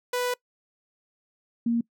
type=tone pair in turn; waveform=sawtooth / sine; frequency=493.9 / 233.7 Hz; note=B4 / A#3; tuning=0 / +5 cents; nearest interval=octave + minor second; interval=1295 cents; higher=first; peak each=-21 dBFS; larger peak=neither; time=0.13-0.34 / 1.66-1.81 s; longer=first; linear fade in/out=5 ms; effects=noise-tail reverb RT60 0.1 s tail -23 dB re dry